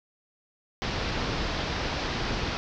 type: low-pass noise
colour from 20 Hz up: pink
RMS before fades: -30 dBFS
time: 0.82-2.57 s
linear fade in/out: 0 ms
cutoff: 5500 Hz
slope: 48 dB/octave
effects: none